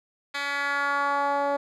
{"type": "tone with band-pass filter sweep", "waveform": "10% pulse", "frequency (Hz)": 283.2, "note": "C#4", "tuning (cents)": 37, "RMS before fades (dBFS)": -26, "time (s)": [0.34, 1.57], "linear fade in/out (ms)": 10, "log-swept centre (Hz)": [2700, 600], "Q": 1.9, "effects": []}